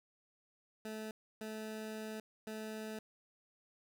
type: tone bursts at uneven times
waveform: 20% pulse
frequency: 217.5 Hz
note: A3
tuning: 20 cents flat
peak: -37 dBFS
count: 3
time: 0.85-1.11 / 1.41-2.2 / 2.47-2.99 s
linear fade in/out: 2 ms
effects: none